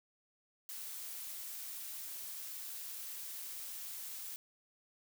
blue noise, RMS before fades -45 dBFS, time 0.69-4.36 s, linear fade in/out 0 ms, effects none

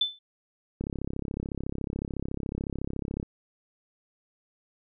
sine tone with exponential decay, 3520 Hz, A7, in tune, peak -19 dBFS, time 0.01-0.19 s, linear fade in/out 5 ms, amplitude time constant 39 ms
click train, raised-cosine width 3 ms, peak -19 dBFS, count 83, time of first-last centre 0.81-3.229 s, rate 33.9 Hz
effects none

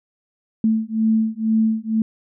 sine beating tone pair, 220 / 222.1 Hz, A3 / A3, 0 / +16 cents, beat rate 2.1 Hz, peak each -19 dBFS, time 0.64-2.02 s, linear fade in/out 2 ms, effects none

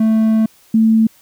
triangle / sine tone pair in turn, 220.6 / 222.3 Hz, A3 / A3, +5 / +18 cents, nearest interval unison, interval 13 cents, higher second, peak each -8 dBFS, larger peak neither, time 0-0.46 / 0.74-1.07 s, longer first, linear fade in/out 5 ms, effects white hiss -50 dBFS RMS until 1.21 s

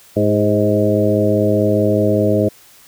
harmonic tone with a mistuned harmonic, 104.9 Hz, G#2, 18 cents sharp, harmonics 1 / 2 / 3 / 4 / 5 / 6, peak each -19 / -19 / -19 / -19 / -19 / -19 dBFS, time 0.16-2.49 s, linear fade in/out 10 ms, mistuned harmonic 4, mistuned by -37 cents, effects white hiss -46 dBFS RMS until 2.87 s

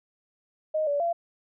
sine tone with pitch steps, 622 / 575 / 682 Hz, D#5 / D5 / F5, -1 / -37 / -41 cents, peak -23 dBFS, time 0.74-1.13 s, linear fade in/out 10 ms, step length 130 ms, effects none

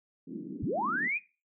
white band-pass noise, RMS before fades -40 dBFS, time 0.27-1.08 s, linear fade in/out 10 ms, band 170 to 340 Hz, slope 48 dB/octave
sine linear sweep, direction up, 34 to 2528 Hz, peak -28 dBFS, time 0.62-1.19 s, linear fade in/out 20 ms
effects noise-tail reverb RT60 0.3 s tail -18 dB re dry

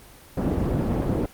white low-pass noise, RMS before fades -24 dBFS, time 0.37-1.26 s, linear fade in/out 5 ms, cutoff 320 Hz, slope 12 dB/octave, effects pink hiss -48 dBFS RMS until 1.33 s + Opus 24 kbps

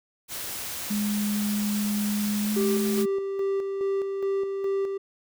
white noise, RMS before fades -34 dBFS, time 0.28-3.06 s, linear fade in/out 50 ms
sine tone with pitch glide, 207.7 to 212.8 Hz, G#3 to G#3, 0 to +42 cents, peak -24 dBFS, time 0.9-3.06 s, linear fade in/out 10 ms, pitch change +42 cents, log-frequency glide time 2.42-2.55 s
triangle tone with tremolo, 392 Hz, G4, in tune, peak -21 dBFS, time 2.56-4.98 s, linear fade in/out 10 ms, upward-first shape square, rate 2.4 Hz, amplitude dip 40%
effects none

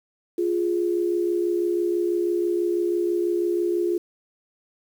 sine tone pair together, 349.2 / 415.3 Hz, F4 / G#4, 0 / 0 cents, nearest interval minor third, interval 300 cents, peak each -21 / -27 dBFS, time 0.38-3.98 s, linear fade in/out 5 ms, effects 8-bit

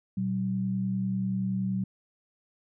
sine tone pair together, 119.69 / 190 Hz, A#2 / F#3, +46 / +46 cents, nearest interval minor sixth, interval 800 cents, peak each -33 / -27 dBFS, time 0.17-1.84 s, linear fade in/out 5 ms, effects none

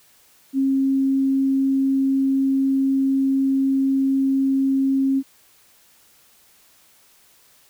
sine tone, 269.6 Hz, C#4, 48 cents flat, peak -16 dBFS, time 0.53-5.23 s, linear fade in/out 50 ms, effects white hiss -55 dBFS RMS until 7.69 s

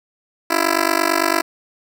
10% pulse tone with amplitude modulation, 333.2 Hz, E4, 19 cents sharp, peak -3 dBFS, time 0.5-1.42 s, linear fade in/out 10 ms, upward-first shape sine, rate 48.9 Hz, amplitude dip 100%, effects none

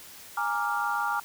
sine chord, Bb dominant seventh, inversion third, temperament equal with one note detuned, 825.8 / 932.3 / 1174.7 / 1396.9 Hz, Ab5 / Bb5 / D6 / F6, -10 / 0 / 0 / 0 cents, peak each -31 / -32 / -32 / -30 dBFS, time 0.37-1.2 s, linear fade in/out 5 ms, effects white hiss -47 dBFS RMS until 1.24 s

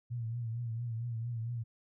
sine tone with vibrato, 116.54 Hz, A#2, in tune, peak -34 dBFS, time 0.1-1.64 s, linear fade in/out 20 ms, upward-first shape triangle, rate 4.4 Hz, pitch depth 82 cents each way, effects none

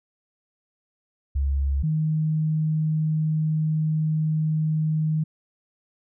sine tone pair in turn, 69.3 / 155.97 Hz, C#2 / D#3, 0 / +5 cents, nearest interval octave + major second, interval 1405 cents, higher second, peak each -20 dBFS, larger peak neither, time 1.35-1.83 / 1.83-5.24 s, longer second, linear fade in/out 10 ms, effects none

